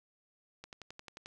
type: click train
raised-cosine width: 0.2 ms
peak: -29 dBFS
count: 8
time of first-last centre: 0.64-1.259 s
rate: 11.3 Hz
effects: none